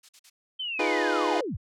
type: noise bursts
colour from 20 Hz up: violet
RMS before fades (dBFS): -38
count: 3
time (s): 0.03-0.3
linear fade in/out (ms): 10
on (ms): 60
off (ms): 45
type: linear sweep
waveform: sine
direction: down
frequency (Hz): 3136 to 46.25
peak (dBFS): -29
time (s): 0.59-1.57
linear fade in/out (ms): 10
type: chord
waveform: 25% pulse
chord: F half-diminished seventh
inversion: third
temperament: equal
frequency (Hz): 311.1 / 349.2 / 415.3 / 493.9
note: Eb4 / F4 / Ab4 / Cb5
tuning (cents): 0 / 0 / 0 / 0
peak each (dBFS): -26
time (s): 0.79-1.41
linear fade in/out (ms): 5
effects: low-pass 5000 Hz 12 dB/octave